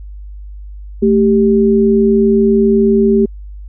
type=tone pair together; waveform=sine; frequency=220.4 / 392.7 Hz; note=A3 / G4; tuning=+3 / +3 cents; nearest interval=minor seventh; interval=1000 cents; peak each=-10 dBFS; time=1.02-3.26 s; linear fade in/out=10 ms; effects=added 50 Hz sine -27 dBFS peak until 3.68 s